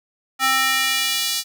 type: tone with high-pass filter sweep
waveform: square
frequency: 264.3 Hz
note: C4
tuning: 18 cents sharp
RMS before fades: -20 dBFS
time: 0.39-1.44 s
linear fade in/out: 50 ms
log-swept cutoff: 1200 to 4400 Hz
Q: 1.3
effects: none